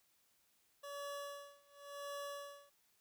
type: tone with tremolo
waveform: 25% pulse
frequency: 569 Hz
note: C#5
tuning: 45 cents sharp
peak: -39 dBFS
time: 0.83-2.7 s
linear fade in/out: 10 ms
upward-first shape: sine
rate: 0.92 Hz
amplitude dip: 95%
effects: white hiss -75 dBFS RMS until 3 s